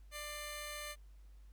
10% pulse tone pair together, 593 / 2093 Hz, D5 / C7, +17 / 0 cents, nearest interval octave + minor seventh, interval 2183 cents, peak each -36 / -39 dBFS, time 0.11-0.96 s, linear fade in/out 50 ms, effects added 50 Hz sine -54 dBFS peak until 1.52 s + pink hiss -75 dBFS RMS until 1.52 s

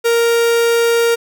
45% pulse tone, 466.2 Hz, A#4, in tune, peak -11 dBFS, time 0.04-1.16 s, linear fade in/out 20 ms, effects none

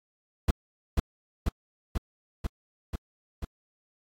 brown noise with echo, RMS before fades -21 dBFS, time 0.48-0.51 s, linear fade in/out 5 ms, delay 490 ms, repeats 6, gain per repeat -2 dB, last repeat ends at 3.45 s, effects AAC 48 kbps

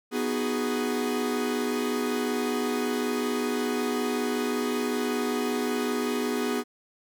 45% pulse chord, G# minor seventh, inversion first, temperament equal, 246.9 / 311.1 / 370 / 415.3 Hz, B3 / D#4 / F#4 / G#4, 0 / 0 / 0 / 0 cents, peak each -29 / -35 / -34 / -30 dBFS, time 0.11-6.64 s, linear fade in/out 50 ms, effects none

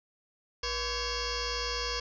sine tone with frequency modulation, 2217 Hz, C#7, in tune, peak -30 dBFS, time 0.63-2 s, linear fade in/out 5 ms, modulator 540 Hz, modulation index 6.2, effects none

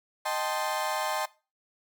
35% pulse chord, A half-diminished seventh, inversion second, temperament equal, 622.3 / 784 / 880 / 1046.5 Hz, Eb5 / G5 / A5 / C6, 0 / 0 / 0 / 0 cents, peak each -32 dBFS, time 0.25-1.26 s, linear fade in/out 10 ms, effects noise-tail reverb RT60 0.3 s tail -19 dB re dry

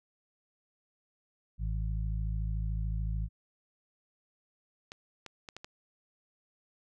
harmonic tone, 53.6 Hz, A1, 45 cents flat, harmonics 1 / 2 / 3, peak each -31 / -37 / -41 dBFS, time 1.58-3.29 s, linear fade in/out 50 ms
clicks, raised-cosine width 0.2 ms, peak -26 dBFS, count 5, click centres 4.919 / 5.263 / 5.488 / 5.566 / 5.645 s
effects none

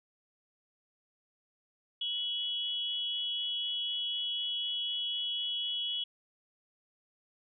sine tone pair together, 2960 / 3336 Hz, F#7 / G#7, 0 / +7 cents, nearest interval major second, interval 207 cents, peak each -35 / -34 dBFS, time 2.01-6.04 s, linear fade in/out 5 ms, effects none

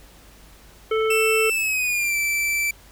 harmonic tone, 440 Hz, A4, in tune, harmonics 1 / 3 / 5 / 7, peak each -19 / -27 / -31 / -35 dBFS, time 0.91-1.5 s, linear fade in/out 5 ms
45% pulse tone with pitch glide, 2661 to 2330 Hz, E7 to D7, +16 to -14 cents, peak -20 dBFS, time 1.1-2.71 s, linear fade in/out 5 ms, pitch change -230 cents, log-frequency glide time 1.51-2.16 s
effects added 50 Hz sine -50 dBFS peak until 2.91 s + pink hiss -50 dBFS RMS until 2.91 s

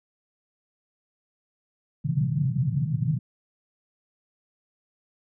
white band-pass noise, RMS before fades -25 dBFS, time 2.04-3.19 s, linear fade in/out 10 ms, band 120 to 160 Hz, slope 48 dB/octave, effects none

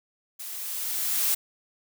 blue noise with level ramp, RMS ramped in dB -38 to -23 dBFS, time 0.39-1.35 s, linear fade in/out 10 ms, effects none

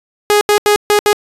sawtooth tone bursts at uneven times, 415.3 Hz, G#4, in tune, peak -4 dBFS, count 5, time 0.3-0.41 / 0.49-0.58 / 0.66-0.76 / 0.9-0.99 / 1.06-1.13 s, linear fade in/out 0 ms, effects resampled to 32000 Hz

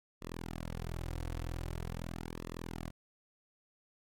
sawtooth tone with flanger, 41.78 Hz, E1, 24 cents sharp, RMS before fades -41 dBFS, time 0.21-2.91 s, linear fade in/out 20 ms, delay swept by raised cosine 1.3 to 5 ms, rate 0.44 Hz, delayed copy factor -0.85, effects AAC 48 kbps

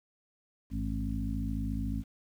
harmonic tone with a mistuned harmonic, 54 Hz, A1, 32 cents flat, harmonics 1 / 2 / 3 / 4 / 5, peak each -34 / -38 / -41 / -37 / -38 dBFS, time 0.7-2.04 s, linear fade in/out 50 ms, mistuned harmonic 2, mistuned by -79 cents, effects 10-bit

